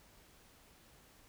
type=silence; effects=pink hiss -63 dBFS RMS until 1.28 s